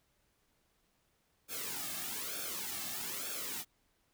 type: noise with flanger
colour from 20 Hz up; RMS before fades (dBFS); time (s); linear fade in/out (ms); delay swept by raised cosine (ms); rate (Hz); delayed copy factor
white; -40; 1.48-3.65; 50; 1 to 2.1; 1.1; -0.75
effects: pink hiss -75 dBFS RMS until 4.13 s